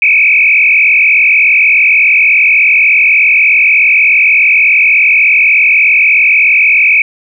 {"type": "tone with frequency modulation", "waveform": "sine", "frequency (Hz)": 2400, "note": "D7", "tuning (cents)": 37, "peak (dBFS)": -4, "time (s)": [0.02, 7.02], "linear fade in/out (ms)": 2, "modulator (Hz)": 43.4, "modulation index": 3.9, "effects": []}